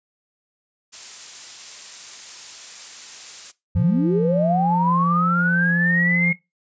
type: noise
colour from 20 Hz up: blue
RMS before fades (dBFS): -33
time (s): 0.92-3.52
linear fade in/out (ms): 20
type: tone with vibrato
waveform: triangle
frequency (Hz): 173.3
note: F3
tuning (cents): -13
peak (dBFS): -17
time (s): 3.75-6.33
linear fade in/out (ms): 20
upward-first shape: sine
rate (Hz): 1.4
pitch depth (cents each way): 10
type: linear sweep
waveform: sine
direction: up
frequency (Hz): 73.42 to 2165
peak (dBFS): -18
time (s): 3.75-6.33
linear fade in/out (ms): 5
effects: noise-tail reverb RT60 0.2 s tail -18 dB re dry + resampled to 16000 Hz